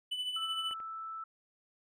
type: tone with tremolo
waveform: triangle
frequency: 2990 Hz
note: F#7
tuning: 17 cents sharp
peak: -30 dBFS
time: 0.11-0.74 s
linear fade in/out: 10 ms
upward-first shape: triangle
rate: 13 Hz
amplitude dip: 60%
type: tone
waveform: sine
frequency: 1318.5 Hz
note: E6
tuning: in tune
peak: -39 dBFS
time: 0.36-1.24 s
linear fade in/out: 5 ms
type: clicks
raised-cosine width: 0.5 ms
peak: -35 / -39 dBFS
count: 2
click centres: 0.711 / 0.802 s
effects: none